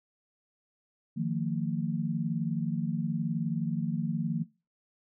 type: chord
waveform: sine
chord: Eb suspended second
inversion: none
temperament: equal with one note detuned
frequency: 155.56 / 174.61 / 227.1 Hz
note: Eb3 / F3 / Bb3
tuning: 0 / 0 / -45 cents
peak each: -32 dBFS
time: 1.16-4.44 s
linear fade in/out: 20 ms
effects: noise-tail reverb RT60 0.3 s tail -21 dB re dry